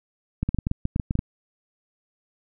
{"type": "clicks", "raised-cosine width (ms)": 5, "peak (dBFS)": -11, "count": 12, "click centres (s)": [0.43, 0.49, 0.546, 0.587, 0.669, 0.714, 0.854, 0.961, 0.998, 1.109, 1.154, 1.191], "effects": []}